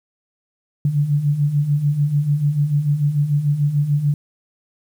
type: beating tone pair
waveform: sine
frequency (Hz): 141.1 / 147.9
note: C#3 / D3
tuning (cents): +31 / +13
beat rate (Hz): 6.8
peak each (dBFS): -22 / -16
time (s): 0.85-4.14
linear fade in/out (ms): 2
effects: 8-bit